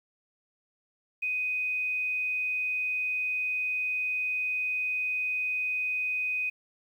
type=tone; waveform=sine; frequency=2500 Hz; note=D#7; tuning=8 cents sharp; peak=-27 dBFS; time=1.22-6.5 s; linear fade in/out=10 ms; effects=10-bit